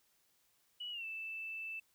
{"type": "tone with pitch glide", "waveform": "triangle", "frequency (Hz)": [2934, 2644], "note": ["F#7", "E7"], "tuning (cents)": [-15, 5], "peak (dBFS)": -37, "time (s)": [0.8, 1.8], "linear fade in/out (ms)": 10, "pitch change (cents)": -180, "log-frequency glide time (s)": [0.91, 1.05], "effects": ["tanh soft clip ceiling -39 dBFS", "white hiss -74 dBFS RMS until 1.94 s"]}